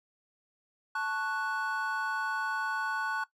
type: chord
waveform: triangle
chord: F# minor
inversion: first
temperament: equal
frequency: 880 / 1108.7 / 1480 Hz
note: A5 / C#6 / F#6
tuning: 0 / 0 / 0 cents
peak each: -34 / -35 / -30 dBFS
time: 0.95-3.24 s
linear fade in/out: 5 ms
effects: noise-tail reverb RT60 0.1 s tail -17 dB re dry